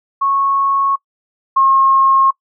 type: tone pair in turn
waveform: sine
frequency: 1100 / 1077.4 Hz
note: C#6 / C#6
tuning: -14 / -50 cents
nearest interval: unison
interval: 36 cents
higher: first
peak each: -12 / -8 dBFS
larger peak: second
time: 0.21-0.96 / 1.56-2.31 s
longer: neither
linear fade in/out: 10 ms
effects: noise-tail reverb RT60 0.1 s tail -22 dB re dry